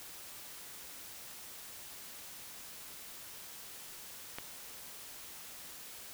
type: click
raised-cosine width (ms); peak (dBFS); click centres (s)
0.3; -23; 4.385
effects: white hiss -49 dBFS RMS until 6.13 s